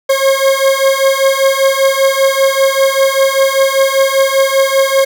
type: beating tone pair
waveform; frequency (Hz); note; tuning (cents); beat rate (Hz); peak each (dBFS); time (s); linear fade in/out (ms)
40% pulse; 538 / 543.1; C5 / C#5; +48 / -36; 5.1; -11; 0.09-5.05; 10
effects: none